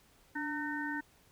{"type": "harmonic tone with a mistuned harmonic", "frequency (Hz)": 304.2, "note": "D#4", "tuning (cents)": -39, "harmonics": [1, 3, 5, 6], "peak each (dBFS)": [-38, -42, -40, -40], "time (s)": [0.35, 1.01], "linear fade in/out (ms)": 10, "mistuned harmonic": 1, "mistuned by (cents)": -70, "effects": ["pink hiss -65 dBFS RMS until 1.31 s"]}